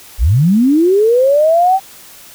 sine linear sweep, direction up, 40.57 to 784 Hz, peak -7 dBFS, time 0.18-1.8 s, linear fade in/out 50 ms, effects white hiss -38 dBFS RMS until 2.34 s

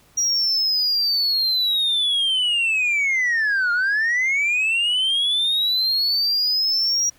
sine linear two-way sweep, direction down then up, 5740 to 1396.9 to 5740 Hz, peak -15 dBFS, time 0.17-7.1 s, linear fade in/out 10 ms, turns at 3.72 s, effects tanh soft clip ceiling -16 dBFS + pink hiss -55 dBFS RMS until 7.18 s

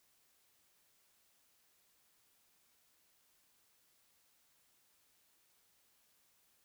silence, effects white hiss -73 dBFS RMS until 6.64 s

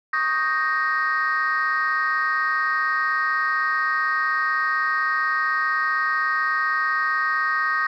sine chord, Eb dominant seventh, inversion third, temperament equal, 1108.7 / 1244.5 / 1568 / 1864.7 Hz, Db6 / Eb6 / G6 / Bb6, 0 / 0 / 0 / 0 cents, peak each -28 / -23 / -25 / -22 dBFS, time 0.13-7.87 s, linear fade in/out 5 ms, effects tanh soft clip ceiling -14 dBFS

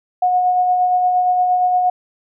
sine tone with tremolo, 727 Hz, F#5, 31 cents flat, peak -11 dBFS, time 0.22-1.9 s, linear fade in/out 5 ms, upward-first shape sine, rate 8.6 Hz, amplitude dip 30%, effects none

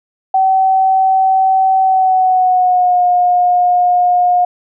sine tone with pitch glide, 763 to 716 Hz, G5 to F5, -47 to +43 cents, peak -8 dBFS, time 0.34-4.45 s, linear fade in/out 5 ms, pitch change -110 cents, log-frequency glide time 1.81-3.04 s, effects none

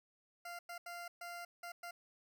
20% pulse tone bursts at uneven times, 695 Hz, F5, 9 cents flat, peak -40 dBFS, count 6, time 0.45-0.59 / 0.69-0.78 / 0.86-1.08 / 1.21-1.45 / 1.63-1.72 / 1.83-1.91 s, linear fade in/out 5 ms, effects none

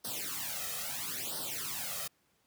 white noise with flanger, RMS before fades -38 dBFS, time 0.04-2.08 s, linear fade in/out 10 ms, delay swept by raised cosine 0.21 to 1.61 ms, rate 0.75 Hz, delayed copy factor +0.95, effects pink hiss -72 dBFS RMS until 2.46 s + high-pass 100 Hz 12 dB/octave

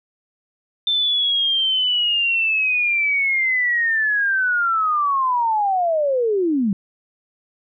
sine linear sweep, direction down, 3569 to 185 Hz, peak -16 dBFS, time 0.87-6.73 s, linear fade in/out 2 ms, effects none

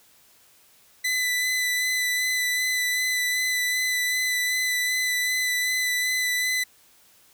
sawtooth tone with vibrato, 2000 Hz, B6, 21 cents sharp, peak -19 dBFS, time 1.04-6.64 s, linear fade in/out 10 ms, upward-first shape sine, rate 2.6 Hz, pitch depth 15 cents each way, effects white hiss -57 dBFS RMS until 7.33 s

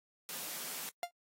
white high-pass noise, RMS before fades -42 dBFS, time 0.29-0.89 s, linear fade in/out 0 ms, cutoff 140 Hz, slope 96 dB/octave
45% pulse tone with exponential decay, 698.5 Hz, F5, in tune, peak -31 dBFS, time 1.03-1.11 s, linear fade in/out 1 ms, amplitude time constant 17 ms
effects noise-tail reverb RT60 0.1 s tail -26 dB re dry + AAC 48 kbps

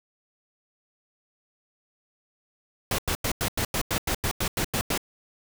pink noise bursts, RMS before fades -26 dBFS, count 13, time 2.91-4.977 s, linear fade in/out 2 ms, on 75 ms, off 91 ms, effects none

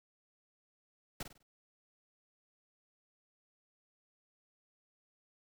pink noise with echo, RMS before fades -40 dBFS, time 1.2-1.23 s, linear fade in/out 5 ms, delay 50 ms, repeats 4, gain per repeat -9 dB, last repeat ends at 1.43 s, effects none

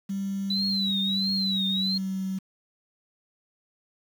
sine tone with pitch glide, 196 to 190.2 Hz, G3 to F#3, 0 to +48 cents, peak -27 dBFS, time 0.09-2.39 s, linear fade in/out 10 ms, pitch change -52 cents, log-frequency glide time 0.84-2.21 s
sine tone with vibrato, 3951 Hz, B7, in tune, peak -25 dBFS, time 0.5-1.98 s, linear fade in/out 5 ms, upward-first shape triangle, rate 1.5 Hz, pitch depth 150 cents each way
effects 8-bit

